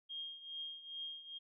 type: tone with tremolo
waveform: sine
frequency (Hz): 3231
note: G#7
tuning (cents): -48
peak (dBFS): -40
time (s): 0.09-1.39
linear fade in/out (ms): 20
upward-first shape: triangle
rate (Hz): 2.4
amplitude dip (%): 80
effects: none